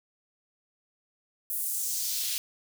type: noise with high-pass filter sweep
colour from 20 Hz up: white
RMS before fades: -31 dBFS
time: 1.5-2.38 s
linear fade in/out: 0 ms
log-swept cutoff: 12000 to 3000 Hz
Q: 1.4
effects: none